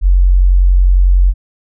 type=tone; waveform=sine; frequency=45.51 Hz; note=F#1; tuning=28 cents flat; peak=-5 dBFS; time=0.01-1.34 s; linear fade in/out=50 ms; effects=none